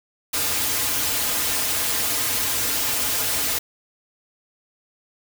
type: noise with comb filter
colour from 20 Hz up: white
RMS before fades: -23 dBFS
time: 0.33-3.59 s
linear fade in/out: 10 ms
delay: 5.3 ms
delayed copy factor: -1
effects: none

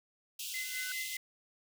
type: high-pass noise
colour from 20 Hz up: pink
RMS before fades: -41 dBFS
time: 0.39-1.17 s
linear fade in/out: 5 ms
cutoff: 2600 Hz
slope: 96 dB/octave
type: tone with exponential growth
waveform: triangle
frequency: 1500 Hz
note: F#6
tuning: 23 cents sharp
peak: -35 dBFS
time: 0.46-0.92 s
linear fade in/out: 2 ms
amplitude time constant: 99 ms
type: tone with tremolo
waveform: sine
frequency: 2050 Hz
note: C7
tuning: 36 cents flat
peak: -36 dBFS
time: 0.54-1.17 s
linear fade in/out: 2 ms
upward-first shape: sine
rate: 5 Hz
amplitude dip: 70%
effects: none

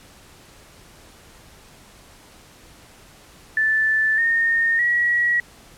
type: tone with pitch steps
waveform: sine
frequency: 1757 / 1835.8 / 1918.2 Hz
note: A6 / A#6 / A#6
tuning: -3 / -27 / +49 cents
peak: -16 dBFS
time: 3.57-5.4 s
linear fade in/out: 2 ms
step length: 610 ms
effects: pink hiss -48 dBFS RMS until 5.77 s + low-pass 12000 Hz 12 dB/octave

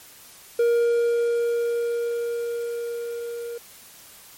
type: tone with level ramp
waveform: triangle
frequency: 471 Hz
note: A#4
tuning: 18 cents sharp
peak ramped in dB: -14 to -28 dBFS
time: 0.59-3.58 s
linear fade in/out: 5 ms
effects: white hiss -47 dBFS RMS until 4.37 s + MP3 64 kbps

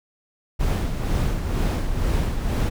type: noise with tremolo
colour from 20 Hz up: brown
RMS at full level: -20 dBFS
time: 0.59-2.7 s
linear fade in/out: 20 ms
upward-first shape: sine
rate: 2.1 Hz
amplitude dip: 50%
effects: none

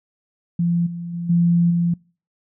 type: tone with level steps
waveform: sine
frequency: 171.6 Hz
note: F3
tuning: 30 cents flat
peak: -16 / -27 / -24 / -13 / -16 dBFS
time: 0.59-1.94 s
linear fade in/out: 5 ms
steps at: 0.86 / 1.13 / 1.29 / 1.7 s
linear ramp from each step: 10 ms
effects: noise-tail reverb RT60 0.4 s tail -26 dB re dry

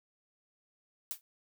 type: noise with exponential decay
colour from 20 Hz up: blue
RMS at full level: -33 dBFS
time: 1.11-1.21 s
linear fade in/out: 0 ms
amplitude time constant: 21 ms
effects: none

